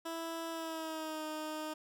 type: tone with pitch glide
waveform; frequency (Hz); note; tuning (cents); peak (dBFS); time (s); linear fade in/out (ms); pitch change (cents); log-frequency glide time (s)
15% pulse; 329.6 to 309.3; E4 to D#4; 0 to -10; -32; 0.05-1.74; 10; -110; 0.5-1.25
effects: none

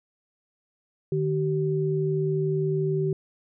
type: tone pair together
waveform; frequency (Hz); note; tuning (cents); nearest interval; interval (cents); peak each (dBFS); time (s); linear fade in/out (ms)
sine; 152.3 / 383.5; D#3 / G4; -37 / -38; octave + major third; 1599; -25; 1.12-3.13; 2
effects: none

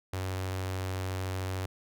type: tone with notch filter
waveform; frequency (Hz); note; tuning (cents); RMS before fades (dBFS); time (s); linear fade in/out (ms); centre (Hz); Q
sawtooth; 93.6; F#2; +20; -34; 0.13-1.66; 5; 200; 1.3
effects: none

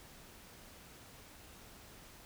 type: silence
effects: pink hiss -56 dBFS RMS until 2.25 s

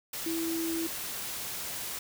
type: tone in noise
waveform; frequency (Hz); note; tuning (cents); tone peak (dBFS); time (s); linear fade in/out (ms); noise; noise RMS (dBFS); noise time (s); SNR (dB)
sine; 329.4; E4; -1; -30; 0.26-0.87; 5; white; -37; 0.13-1.99; +4
effects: none

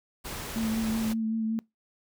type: noise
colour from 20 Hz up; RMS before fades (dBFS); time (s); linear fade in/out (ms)
pink; -37; 0.24-1.14; 20
type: tone with vibrato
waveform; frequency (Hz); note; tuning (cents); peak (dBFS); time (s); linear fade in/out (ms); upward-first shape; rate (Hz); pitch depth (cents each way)
sine; 222.4; A3; +19; -26; 0.56-1.59; 0; sine; 5.3; 22
effects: noise-tail reverb RT60 0.2 s tail -25 dB re dry

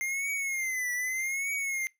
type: tone with vibrato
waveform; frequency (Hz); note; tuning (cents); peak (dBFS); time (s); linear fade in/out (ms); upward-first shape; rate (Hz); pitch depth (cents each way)
square; 2102; C7; +7; -30; 0.01-1.87; 0; triangle; 0.82; 130
effects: noise-tail reverb RT60 0.2 s tail -22 dB re dry

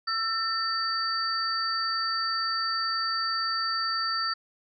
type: tone cluster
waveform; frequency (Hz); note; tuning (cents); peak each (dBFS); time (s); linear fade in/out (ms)
sine; 1335 / 1805 / 4611; E6 / A6 / D8; +22 / +44 / -33; -29 / -34 / -29; 0.07-4.34; 10
effects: none

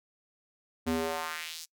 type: tone with high-pass filter sweep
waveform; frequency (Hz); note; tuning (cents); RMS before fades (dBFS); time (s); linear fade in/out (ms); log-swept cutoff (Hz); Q
square; 81.1; E2; -28; -34; 0.86-1.66; 20; 180 to 6200; 1.7
effects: noise-tail reverb RT60 0.1 s tail -24 dB re dry

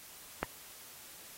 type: click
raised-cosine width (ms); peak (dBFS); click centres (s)
0.5; -17; 0.43
effects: white hiss -52 dBFS RMS until 1.37 s + AAC 48 kbps

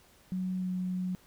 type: tone with pitch glide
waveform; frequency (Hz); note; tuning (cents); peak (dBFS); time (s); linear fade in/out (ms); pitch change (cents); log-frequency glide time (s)
sine; 185 to 183.19; F#3 to F#3; 0 to -17; -30; 0.32-1.15; 0; -17; 0.57-0.69
effects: pink hiss -61 dBFS RMS until 1.26 s

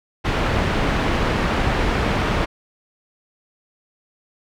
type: low-pass noise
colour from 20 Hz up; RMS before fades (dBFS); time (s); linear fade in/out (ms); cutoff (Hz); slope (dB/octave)
pink; -20; 0.24-2.46; 20; 2500; 12
effects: none

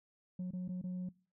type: tone with dropouts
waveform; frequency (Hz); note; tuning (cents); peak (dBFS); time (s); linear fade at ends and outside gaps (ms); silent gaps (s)
sine; 181.8; F#3; -30; -34; 0.39-1.09; 5; 0.509-0.533 / 0.68-0.689 / 0.816-0.838
effects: noise-tail reverb RT60 0.4 s tail -24 dB re dry + tanh soft clip ceiling -36 dBFS

